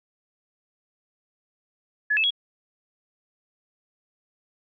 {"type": "tone with pitch steps", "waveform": "sine", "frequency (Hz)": [1705, 2615, 3326], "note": ["G#6", "E7", "G#7"], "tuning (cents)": [45, -15, 2], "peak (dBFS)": -19, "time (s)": [2.1, 2.307], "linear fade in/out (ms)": 10, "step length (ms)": 69, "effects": []}